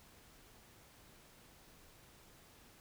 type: silence
effects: pink hiss -62 dBFS RMS until 2.8 s